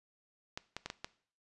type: clicks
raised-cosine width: 0.2 ms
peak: -21 dBFS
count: 5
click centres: 0.575 / 0.766 / 0.86 / 0.901 / 1.045 s
effects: noise-tail reverb RT60 0.5 s tail -19 dB re dry + resampled to 24000 Hz